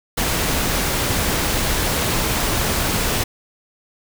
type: noise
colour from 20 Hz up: pink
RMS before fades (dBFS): -20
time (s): 0.17-3.24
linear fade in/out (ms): 10
effects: none